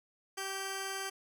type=tone pair together; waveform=10% pulse; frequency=387.5 / 1570 Hz; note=G4 / G6; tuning=-20 / +2 cents; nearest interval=2 octaves; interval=2422 cents; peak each=-30 / -32 dBFS; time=0.37-1.1 s; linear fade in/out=10 ms; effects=none